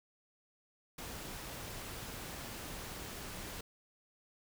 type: noise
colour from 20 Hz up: pink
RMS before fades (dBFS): -45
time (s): 0.98-3.61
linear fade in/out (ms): 5
effects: none

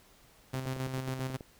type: tone with tremolo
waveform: sawtooth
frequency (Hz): 130.81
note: C3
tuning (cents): 0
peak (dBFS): -28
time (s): 0.53-1.37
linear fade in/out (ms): 10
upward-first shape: square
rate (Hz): 7.4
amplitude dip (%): 45
type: click train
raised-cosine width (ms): 2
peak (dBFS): -30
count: 9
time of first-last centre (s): 0.55-1.408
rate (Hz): 9.32
effects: pink hiss -61 dBFS RMS until 1.59 s

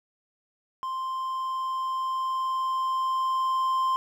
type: tone with level ramp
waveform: triangle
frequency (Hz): 1046.5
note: C6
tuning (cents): 0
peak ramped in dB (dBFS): -27 to -20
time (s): 0.83-3.96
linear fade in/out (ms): 0
effects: none

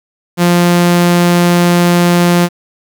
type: tone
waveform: sawtooth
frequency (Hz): 174.61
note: F3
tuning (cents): 0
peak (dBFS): -3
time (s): 0.37-2.49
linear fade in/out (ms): 50
effects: 7-bit

